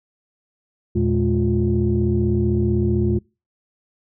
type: tone cluster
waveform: sine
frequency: 81 / 116.7 / 209.8 / 353.5 Hz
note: E2 / A#2 / G#3 / F4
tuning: -30 / +2 / +18 / +21 cents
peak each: -21 dBFS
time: 0.95-3.19 s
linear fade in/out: 10 ms
effects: noise-tail reverb RT60 0.3 s tail -26 dB re dry + tanh soft clip ceiling -8 dBFS